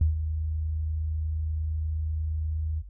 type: tone with ADSR envelope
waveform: sine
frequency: 78.4 Hz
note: D#2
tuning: 14 cents sharp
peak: -17 dBFS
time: 0.01-2.83 s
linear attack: 3 ms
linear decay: 130 ms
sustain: -9 dB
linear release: 44 ms
effects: added 50 Hz sine -41 dBFS peak until 2.89 s